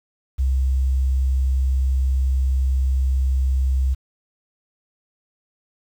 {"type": "tone", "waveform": "sine", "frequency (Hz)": 65.7, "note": "C2", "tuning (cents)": 8, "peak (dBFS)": -16, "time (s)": [0.38, 3.95], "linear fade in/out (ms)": 20, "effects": ["8-bit"]}